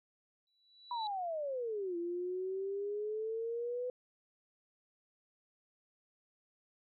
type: tone with exponential growth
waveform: sine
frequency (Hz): 3940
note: B7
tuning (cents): -5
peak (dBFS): -40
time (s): 0.47-1.07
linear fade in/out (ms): 1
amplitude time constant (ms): 130
type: exponential two-way sweep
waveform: sine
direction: down then up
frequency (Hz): 987.8 to 340 to 502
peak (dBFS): -35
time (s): 0.91-3.9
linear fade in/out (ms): 2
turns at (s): 1.97
effects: none